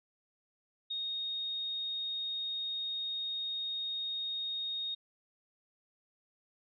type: tone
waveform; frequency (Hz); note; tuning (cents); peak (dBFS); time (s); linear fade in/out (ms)
sine; 3720; A#7; -4; -34; 0.9-4.95; 10
effects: none